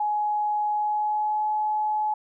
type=tone with pitch glide; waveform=sine; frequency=840 to 851.7 Hz; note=G#5 to G#5; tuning=+19 to +43 cents; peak=-22 dBFS; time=0-2.14 s; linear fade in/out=5 ms; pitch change=+24 cents; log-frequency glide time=0.72-1.48 s; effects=none